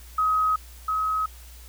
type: tone pair in turn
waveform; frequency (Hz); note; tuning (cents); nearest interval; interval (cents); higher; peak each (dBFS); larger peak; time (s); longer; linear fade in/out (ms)
sine; 1266 / 1274.1; D#6 / D#6; +30 / +41; unison; 11; second; -19 / -22; first; 0.18-0.56 / 0.88-1.26; neither; 5
effects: added 60 Hz sine -43 dBFS peak until 1.68 s + white hiss -50 dBFS RMS until 1.68 s